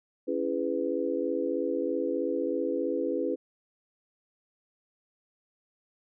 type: chord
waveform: sine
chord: C# minor seventh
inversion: none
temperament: just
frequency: 277.2 / 332.6 / 415.8 / 498.9 Hz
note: C#4 / E4 / G#4 / B4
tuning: 0 / +16 / +2 / +17 cents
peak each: -33 / -32 / -33 / -31 dBFS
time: 0.27-3.36 s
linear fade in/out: 20 ms
effects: none